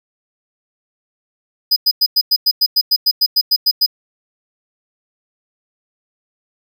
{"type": "tone bursts", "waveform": "square", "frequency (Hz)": 4978, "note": "D#8", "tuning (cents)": 0, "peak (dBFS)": -10, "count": 15, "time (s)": [1.71, 3.863], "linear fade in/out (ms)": 10, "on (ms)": 53, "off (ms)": 97, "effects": []}